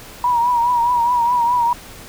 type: tone with vibrato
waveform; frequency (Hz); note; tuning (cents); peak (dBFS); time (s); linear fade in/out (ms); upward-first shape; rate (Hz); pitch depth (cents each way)
sine; 960; B5; -49; -13; 0.24-1.73; 2; triangle; 4.8; 68
effects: pink hiss -38 dBFS RMS until 2.08 s